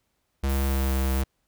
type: tone with pitch glide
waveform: square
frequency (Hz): 68 to 66.6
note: C#2 to C2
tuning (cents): -33 to +31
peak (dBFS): -23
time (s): 0.43-1.24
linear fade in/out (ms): 10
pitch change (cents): -36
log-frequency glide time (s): 0.66-0.85
type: noise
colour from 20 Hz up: violet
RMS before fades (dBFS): -38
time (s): 0.49-1.22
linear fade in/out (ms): 5
effects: pink hiss -74 dBFS RMS until 1.47 s